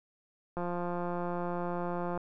click train, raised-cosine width 1 ms, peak -22 dBFS, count 282, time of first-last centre 0.57-2.176 s, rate 175 Hz, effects none

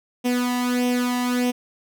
sawtooth tone with flanger, 246.9 Hz, B3, in tune, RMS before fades -22 dBFS, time 0.24-1.52 s, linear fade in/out 20 ms, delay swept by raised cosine 0.34 to 1.05 ms, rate 1.6 Hz, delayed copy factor +0.7, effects none

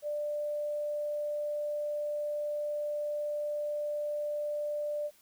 sine tone, 592 Hz, D5, 14 cents sharp, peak -31 dBFS, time 0.02-5.11 s, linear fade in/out 50 ms, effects white hiss -63 dBFS RMS until 5.21 s

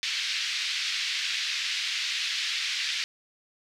white band-pass noise, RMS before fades -30 dBFS, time 0.03-3.04 s, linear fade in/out 0 ms, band 1900 to 4700 Hz, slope 24 dB/octave, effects none

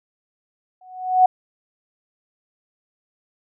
sine tone with exponential growth, 740 Hz, F#5, in tune, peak -7 dBFS, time 0.81-1.26 s, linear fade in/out 5 ms, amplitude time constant 97 ms, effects none

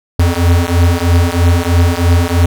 square beating tone pair, 84.7 / 87.8 Hz, E2 / F2, +48 / +10 cents, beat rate 3.1 Hz, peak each -12 dBFS, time 0.19-2.46 s, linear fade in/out 5 ms, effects none

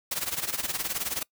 white noise with tremolo, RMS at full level -28 dBFS, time 0.11-1.23 s, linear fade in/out 5 ms, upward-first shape sine, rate 19 Hz, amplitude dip 80%, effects noise-tail reverb RT60 0.1 s tail -24 dB re dry

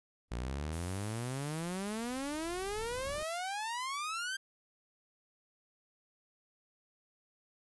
brown noise with exponential growth, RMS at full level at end -43 dBFS, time 0.28-3.23 s, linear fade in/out 1 ms, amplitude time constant 640 ms
sawtooth exponential sweep, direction up, 56.8 to 1596 Hz, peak -32 dBFS, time 0.31-4.37 s, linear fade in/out 10 ms
violet noise, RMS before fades -44 dBFS, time 0.72-3.38 s, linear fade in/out 10 ms
effects resampled to 24000 Hz

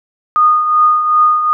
sine tone with tremolo, 1230 Hz, D#6, 20 cents flat, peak -5 dBFS, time 0.36-1.53 s, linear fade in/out 0 ms, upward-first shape triangle, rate 2.6 Hz, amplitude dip 60%, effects none

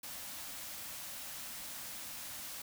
white band-stop noise, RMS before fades -45 dBFS, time 0.03-2.62 s, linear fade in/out 5 ms, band 340 to 480 Hz, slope 96 dB/octave, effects none

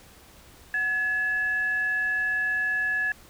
sine tone with frequency modulation, 1700 Hz, G#6, 40 cents sharp, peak -23 dBFS, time 0.74-3.12 s, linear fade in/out 2 ms, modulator 955 Hz, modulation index 0.23, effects added 66 Hz sine -58 dBFS peak until 3.29 s + pink hiss -52 dBFS RMS until 3.29 s

